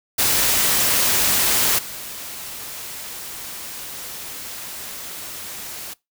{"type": "noise with level steps", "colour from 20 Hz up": "white", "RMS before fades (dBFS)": [-18, -33], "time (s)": [0.18, 5.94], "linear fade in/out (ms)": 10, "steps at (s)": 1.78, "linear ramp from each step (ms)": 10, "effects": ["noise-tail reverb RT60 0.2 s tail -22 dB re dry"]}